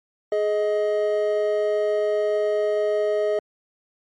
triangle tone pair together, 420 / 626.9 Hz, G#4 / D#5, +19 / +13 cents, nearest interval perfect fifth, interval 694 cents, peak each -20 dBFS, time 0.32-3.39 s, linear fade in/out 2 ms, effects MP3 48 kbps

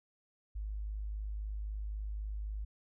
sine tone, 51.91 Hz, G#1, in tune, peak -36 dBFS, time 0.55-2.65 s, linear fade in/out 10 ms, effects none

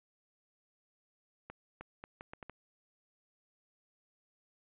accelerating click train, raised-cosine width 0.5 ms, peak -30 dBFS, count 7, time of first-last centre 1.5-2.497 s, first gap 310 ms, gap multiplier 0.74, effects resampled to 8000 Hz

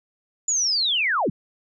sine linear sweep, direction down, 7040 to 116.54 Hz, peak -19 dBFS, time 0.48-1.3 s, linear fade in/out 5 ms, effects none

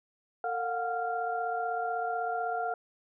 sine tone cluster, 453.7 / 715 / 751 / 1387 Hz, A#4 / F5 / F#5 / F6, -47 / +41 / +26 / -12 cents, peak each -37 / -31 / -40 / -37 dBFS, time 0.44-2.74 s, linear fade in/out 2 ms, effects none

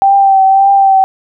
sine tone with vibrato, 780 Hz, G5, 9 cents flat, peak -4 dBFS, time 0.02-1.04 s, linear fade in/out 0 ms, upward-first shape triangle, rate 1.8 Hz, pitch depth 33 cents each way, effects none

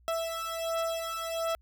30% pulse beating tone pair, 659.3 / 660.7 Hz, E5 / E5, 0 / +4 cents, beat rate 1.4 Hz, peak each -31 dBFS, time 0.08-1.55 s, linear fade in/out 0 ms, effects added 60 Hz sine -58 dBFS peak until 1.61 s

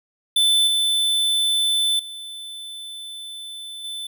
square tone with level steps, 3520 Hz, A7, in tune, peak -15 / -18 / -33 / -29 dBFS, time 0.36-4.07 s, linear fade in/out 5 ms, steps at 0.67 / 1.99 / 3.84 s, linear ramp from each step 5 ms, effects none

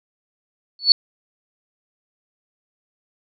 sine tone with exponential growth, 4435 Hz, C#8, in tune, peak -3 dBFS, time 0.79-0.92 s, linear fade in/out 1 ms, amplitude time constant 27 ms, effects none

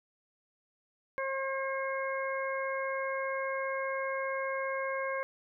harmonic tone, 537 Hz, C5, 45 cents sharp, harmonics 1 / 2 / 3 / 4, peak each -34 / -37 / -39 / -40 dBFS, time 1.18-5.23 s, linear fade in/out 0 ms, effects none

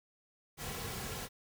pink noise with comb filter, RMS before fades -41 dBFS, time 0.57-1.29 s, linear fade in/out 50 ms, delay 3.3 ms, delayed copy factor -0.55, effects none

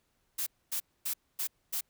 blue noise bursts, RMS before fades -33 dBFS, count 5, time 0.38-1.81 s, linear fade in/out 10 ms, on 86 ms, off 250 ms, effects pink hiss -75 dBFS RMS until 1.89 s

